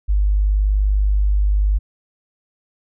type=tone; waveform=sine; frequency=50.4 Hz; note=G1; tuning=49 cents sharp; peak=-13 dBFS; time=0.08-1.79 s; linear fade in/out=20 ms; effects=none